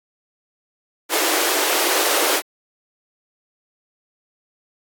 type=high-pass noise; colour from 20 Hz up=pink; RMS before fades=-19 dBFS; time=1.09-2.42 s; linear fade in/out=50 ms; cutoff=300 Hz; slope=96 dB/octave; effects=AAC 64 kbps